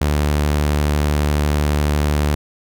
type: tone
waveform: sawtooth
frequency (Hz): 74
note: D2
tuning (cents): +14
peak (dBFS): -11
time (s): 0.01-2.35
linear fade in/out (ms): 5
effects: none